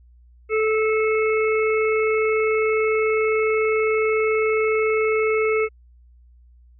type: harmonic tone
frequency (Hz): 436.4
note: A4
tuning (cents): -14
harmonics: 1 / 3 / 5 / 6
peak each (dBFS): -18 / -28 / -26 / -33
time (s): 0.49-5.69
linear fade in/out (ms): 50
effects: added 60 Hz sine -48 dBFS peak until 6.79 s